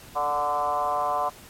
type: tone with frequency modulation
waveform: sine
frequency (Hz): 880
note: A5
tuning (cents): 0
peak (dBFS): -22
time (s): 0.15-1.3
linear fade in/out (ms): 20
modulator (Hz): 146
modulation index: 2
effects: pink hiss -47 dBFS RMS until 1.49 s + MP3 64 kbps